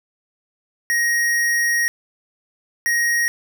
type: tone pair in turn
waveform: square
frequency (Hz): 1880 / 1880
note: A#6 / A#6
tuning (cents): +14 / +14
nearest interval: unison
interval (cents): 0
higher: neither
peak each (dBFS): -17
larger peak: neither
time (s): 0.9-1.88 / 2.86-3.28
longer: first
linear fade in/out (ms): 0
effects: none